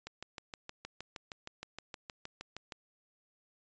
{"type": "click train", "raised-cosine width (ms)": 0.2, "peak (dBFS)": -25, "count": 18, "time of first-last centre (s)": [0.07, 2.722], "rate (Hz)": 6.41, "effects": ["resampled to 16000 Hz"]}